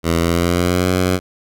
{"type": "tone with pitch glide", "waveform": "10% pulse", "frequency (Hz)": [83.6, 91.69], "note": ["E2", "F#2"], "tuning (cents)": [25, -15], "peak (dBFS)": -6, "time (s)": [0.03, 1.2], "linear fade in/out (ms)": 50, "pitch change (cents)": 160, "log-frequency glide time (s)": [0.18, 0.91], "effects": []}